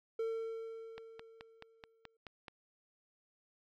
triangle tone with exponential decay, 451.4 Hz, A4, 44 cents sharp, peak -31 dBFS, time 0.19-2.17 s, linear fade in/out 5 ms, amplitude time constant 430 ms
click train, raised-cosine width 0.3 ms, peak -31 dBFS, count 8, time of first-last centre 0.98-2.482 s, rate 4.66 Hz
effects none

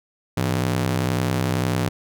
sawtooth ring-modulated tone, 133 Hz, C3, 29 cents sharp, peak -13 dBFS, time 0.37-1.89 s, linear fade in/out 5 ms, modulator 31 Hz, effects none

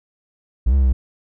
triangle linear two-way sweep, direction up then down, 51.91 to 69.3 to 61.9 Hz, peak -10 dBFS, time 0.66-0.93 s, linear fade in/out 10 ms, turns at 0.74 s, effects none

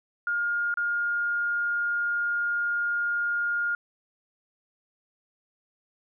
sine tone with dropouts, 1417 Hz, F6, 25 cents sharp, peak -24 dBFS, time 0.27-3.75 s, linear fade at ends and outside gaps 2 ms, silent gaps 0.741-0.772 s, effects none

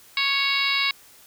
harmonic tone, 554.4 Hz, C#5, in tune, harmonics 2 / 3 / 4 / 5 / 6 / 7 / 8 / 9, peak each -30 / -34 / -24 / -28 / -34 / -26 / -30 / -33 dBFS, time 0.17-0.91 s, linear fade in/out 2 ms, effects white hiss -51 dBFS RMS until 1.26 s

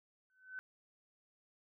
sine tone with exponential growth, 1517 Hz, F#6, 43 cents sharp, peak -39 dBFS, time 0.3-0.59 s, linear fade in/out 0 ms, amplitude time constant 63 ms, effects none

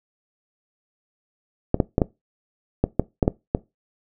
clicks, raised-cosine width 2 ms, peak -3 dBFS, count 9, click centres 1.744 / 1.802 / 1.981 / 2.018 / 2.84 / 2.996 / 3.228 / 3.279 / 3.549 s, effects noise-tail reverb RT60 0.2 s tail -20 dB re dry

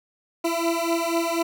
20% pulse beating tone pair, 333 / 337.1 Hz, E4 / E4, +18 / +39 cents, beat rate 4.1 Hz, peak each -20 dBFS, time 0.44-1.43 s, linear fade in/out 10 ms, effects none

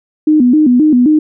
sine tone with vibrato, 275 Hz, C#4, 14 cents flat, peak -5 dBFS, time 0.27-1.19 s, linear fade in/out 5 ms, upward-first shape square, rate 3.8 Hz, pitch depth 190 cents each way, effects none

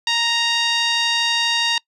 5% pulse tone with low-pass filter, 932.3 Hz, A#5, in tune, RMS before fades -19 dBFS, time 0.07-1.78 s, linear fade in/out 2 ms, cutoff 3800 Hz, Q 2, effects noise-tail reverb RT60 0.1 s tail -25 dB re dry

